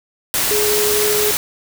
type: tone in noise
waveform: sine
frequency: 420 Hz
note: G#4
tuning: 19 cents sharp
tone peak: -17 dBFS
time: 0.51-1.31 s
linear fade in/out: 0 ms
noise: white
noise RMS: -18 dBFS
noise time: 0.34-1.37 s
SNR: -2 dB
effects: none